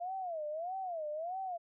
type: tone with vibrato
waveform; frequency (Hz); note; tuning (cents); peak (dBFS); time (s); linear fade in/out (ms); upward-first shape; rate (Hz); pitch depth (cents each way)
sine; 678; E5; +49; -36; 0-1.58; 20; sine; 1.6; 220
effects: none